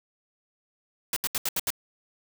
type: noise bursts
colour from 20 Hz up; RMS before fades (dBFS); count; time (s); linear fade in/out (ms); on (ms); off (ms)
white; -27; 6; 1.13-1.704; 2; 34; 74
effects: none